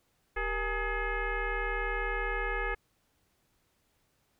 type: tone with frequency modulation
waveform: sine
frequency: 826 Hz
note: G#5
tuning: 10 cents flat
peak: -29 dBFS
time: 0.36-2.75 s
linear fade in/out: 10 ms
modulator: 433 Hz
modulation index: 3.1
effects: pink hiss -73 dBFS RMS until 4.39 s